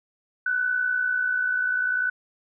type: tone with amplitude modulation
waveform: sine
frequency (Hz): 1495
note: F#6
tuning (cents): +17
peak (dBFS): -19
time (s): 0.46-2.1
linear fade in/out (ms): 5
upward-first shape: sine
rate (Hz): 60.3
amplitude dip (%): 55
effects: none